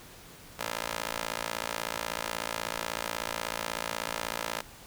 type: tone with high-pass filter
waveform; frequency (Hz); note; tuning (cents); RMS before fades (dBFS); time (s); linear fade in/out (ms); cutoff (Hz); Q
15% pulse; 56.3; A1; +40; -35; 0.59-4.61; 5; 700; 0.68
effects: pink hiss -50 dBFS RMS until 4.86 s